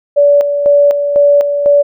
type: tone with tremolo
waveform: sine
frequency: 575 Hz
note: D5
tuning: 37 cents flat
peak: -4 dBFS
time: 0.16-1.83 s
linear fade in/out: 20 ms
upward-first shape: square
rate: 2 Hz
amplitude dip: 55%
effects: none